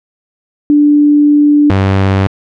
sine / sawtooth tone pair in turn, 293.7 / 96.77 Hz, D4 / G2, 0 / -22 cents, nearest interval octave + perfect fifth, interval 1922 cents, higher first, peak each -4 dBFS, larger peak neither, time 0.7-1.7 / 1.7-2.27 s, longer first, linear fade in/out 0 ms, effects low-pass 3000 Hz 12 dB/octave

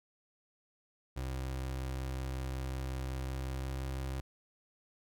30% pulse tone with pitch glide, 65.41 to 66.32 Hz, C2 to C2, 0 to +24 cents, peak -33 dBFS, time 1.16-4.21 s, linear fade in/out 10 ms, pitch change +24 cents, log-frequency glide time 3.17-4.06 s, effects none

